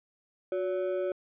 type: ring-modulated tone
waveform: triangle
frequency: 466.2 Hz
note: A#4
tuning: in tune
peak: -23 dBFS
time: 0.52-1.12 s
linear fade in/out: 2 ms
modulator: 101 Hz
effects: resampled to 8000 Hz